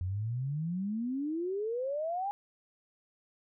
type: exponential sweep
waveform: sine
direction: up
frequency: 87.4 to 825 Hz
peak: -31 dBFS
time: 0.01-2.31 s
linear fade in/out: 0 ms
effects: none